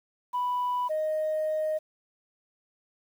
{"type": "tone pair in turn", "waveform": "sine", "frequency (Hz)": [987.8, 621.1], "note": ["B5", "D#5"], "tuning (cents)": [0, -3], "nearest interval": "minor sixth", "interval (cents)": 803, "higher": "first", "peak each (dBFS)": -24, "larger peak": "neither", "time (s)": [[0.33, 0.89], [0.89, 1.79]], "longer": "second", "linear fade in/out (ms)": 20, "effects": ["tanh soft clip ceiling -23 dBFS", "9-bit"]}